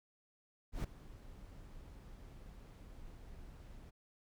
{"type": "noise with ADSR envelope", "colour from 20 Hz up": "brown", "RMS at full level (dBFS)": -35, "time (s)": [0.72, 3.91], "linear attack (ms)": 120, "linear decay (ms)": 7, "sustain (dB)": -18, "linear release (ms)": 20, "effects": []}